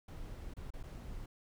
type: noise with dropouts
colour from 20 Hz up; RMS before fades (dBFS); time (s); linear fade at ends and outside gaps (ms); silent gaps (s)
brown; -45; 0.08-1.26; 5; 0.538-0.566 / 0.705-0.736 / 0.83-0.836
effects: none